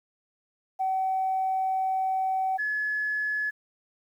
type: tone pair in turn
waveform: sine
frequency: 760 / 1706.1 Hz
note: F#5 / G#6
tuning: +46 / +46 cents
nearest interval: octave + major second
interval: 1400 cents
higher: second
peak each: -23 / -25 dBFS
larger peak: first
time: 0.79-2.58 / 2.58-3.51 s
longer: first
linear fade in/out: 20 ms
effects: tanh soft clip ceiling -19 dBFS + 10-bit